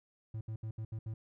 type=tone bursts at uneven times; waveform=triangle; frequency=110.1 Hz; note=A2; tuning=2 cents sharp; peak=-35 dBFS; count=6; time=0.34-0.41 / 0.48-0.56 / 0.63-0.71 / 0.78-0.85 / 0.92-0.99 / 1.06-1.14 s; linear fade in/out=5 ms; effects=none